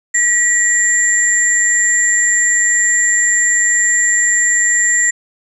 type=tone pair together; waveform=sine; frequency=1923 / 7302 Hz; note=B6 / A#8; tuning=-47 / -37 cents; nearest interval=octave + major seventh; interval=2310 cents; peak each=-13 dBFS; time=0.14-5.11 s; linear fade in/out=10 ms; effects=none